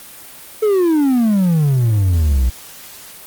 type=exponential sweep; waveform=triangle; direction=down; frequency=443.1 to 58.7 Hz; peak=-9 dBFS; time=0.62-2.5 s; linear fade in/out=10 ms; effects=white hiss -37 dBFS RMS until 3.26 s + Opus 32 kbps